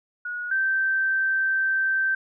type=tone pair in turn; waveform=sine; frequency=1453 / 1557.3 Hz; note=F#6 / G6; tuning=-32 / -12 cents; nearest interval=minor second; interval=120 cents; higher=second; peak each=-28 / -20 dBFS; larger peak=second; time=0.25-0.51 / 0.51-2.15 s; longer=second; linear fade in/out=5 ms; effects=none